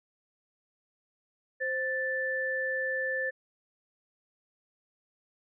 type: tone pair together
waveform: sine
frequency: 522.9 / 1760 Hz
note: C5 / A6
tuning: -1 / 0 cents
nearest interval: octave + major sixth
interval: 2101 cents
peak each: -33 / -30 dBFS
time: 1.6-3.31 s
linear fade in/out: 20 ms
effects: none